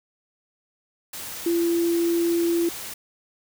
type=tone in noise; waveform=sine; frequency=339.7 Hz; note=F4; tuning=48 cents flat; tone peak=-19 dBFS; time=1.46-2.69 s; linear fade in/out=5 ms; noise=white; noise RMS=-35 dBFS; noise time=1.13-2.94 s; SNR=+13 dB; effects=none